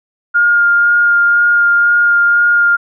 sine tone with vibrato, 1413 Hz, F6, 20 cents sharp, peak -7 dBFS, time 0.34-2.77 s, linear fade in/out 20 ms, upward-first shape sine, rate 2 Hz, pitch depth 11 cents each way, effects none

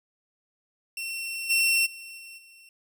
sawtooth tone with level steps, 2712 Hz, E7, 49 cents sharp, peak -28 / -17 / -37 / -39 / -47 dBFS, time 0.97-2.69 s, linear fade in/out 2 ms, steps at 1.49 / 1.85 / 2.17 / 2.37 s, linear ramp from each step 20 ms, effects none

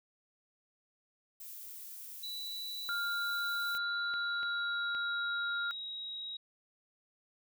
violet noise, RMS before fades -47 dBFS, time 1.4-3.78 s, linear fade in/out 5 ms
sine tone with pitch glide, 3951 to 3814 Hz, B7 to A#7, 0 to +39 cents, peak -39 dBFS, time 2.23-6.37 s, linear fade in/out 5 ms, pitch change -61 cents, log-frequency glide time 4-5.78 s
sine tone, 1404 Hz, F6, 9 cents sharp, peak -33 dBFS, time 2.89-5.71 s, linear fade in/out 0 ms
clicks, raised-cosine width 0.3 ms, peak -32 dBFS, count 4, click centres 3.75 / 4.139 / 4.431 / 4.949 s
effects none

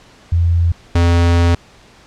sine / square tone pair in turn, 85.1 / 85.74 Hz, F2 / F2, -44 / -31 cents, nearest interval unison, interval 13 cents, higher second, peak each -10 dBFS, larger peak neither, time 0.32-0.72 / 0.95-1.55 s, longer second, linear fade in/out 5 ms, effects pink hiss -45 dBFS RMS until 2.06 s + low-pass 6000 Hz 12 dB/octave

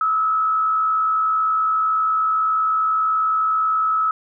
sine tone with frequency modulation, 1294 Hz, E6, 32 cents flat, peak -16 dBFS, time 0.01-4.11 s, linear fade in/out 2 ms, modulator 70.2 Hz, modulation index 0.41, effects none

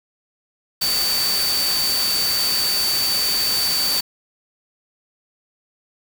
sine tone in noise, 4570 Hz, D8, 48 cents flat, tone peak -19 dBFS, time 0.81-4.01 s, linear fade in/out 10 ms, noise white, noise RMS -24 dBFS, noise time 0.81-4.01 s, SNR +2 dB, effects none

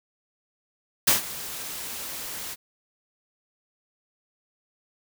white noise with ADSR envelope, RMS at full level -17 dBFS, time 1.07-2.56 s, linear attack 9 ms, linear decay 130 ms, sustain -18 dB, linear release 34 ms, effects none

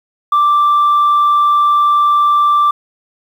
sine tone, 1174.7 Hz, D6, in tune, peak -6 dBFS, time 0.32-2.71 s, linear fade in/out 5 ms, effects tanh soft clip ceiling -6 dBFS + 7-bit

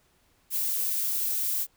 violet noise, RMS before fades -28 dBFS, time 0.5-1.67 s, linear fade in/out 50 ms, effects pink hiss -66 dBFS RMS until 1.76 s

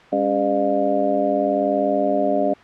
harmonic tone with a mistuned harmonic, 100.7 Hz, G2, 47 cents sharp, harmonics 2 / 3 / 4 / 5 / 6 / 7, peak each -28 / -23 / -26 / -30 / -20 / -24 dBFS, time 0.12-2.54 s, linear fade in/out 10 ms, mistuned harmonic 3, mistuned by -130 cents, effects white hiss -45 dBFS RMS until 2.63 s + low-pass 2000 Hz 12 dB/octave

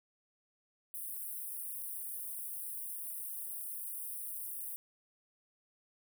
white high-pass noise, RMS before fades -42 dBFS, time 0.94-4.76 s, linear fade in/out 0 ms, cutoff 8900 Hz, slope 96 dB/octave, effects none

